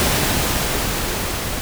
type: noise with level ramp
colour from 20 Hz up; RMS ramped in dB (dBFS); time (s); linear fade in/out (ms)
pink; -17 to -25; 0-1.61; 0
effects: none